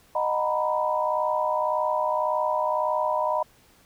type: chord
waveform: sine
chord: B major seventh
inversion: first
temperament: just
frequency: 617.4 / 740.8 / 926 / 987.8 Hz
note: D#5 / F#5 / A#5 / B5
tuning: -14 / +2 / -12 / 0 cents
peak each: -26 / -32 / -29 / -26 dBFS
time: 0.15-3.43 s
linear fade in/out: 5 ms
effects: pink hiss -58 dBFS RMS until 3.85 s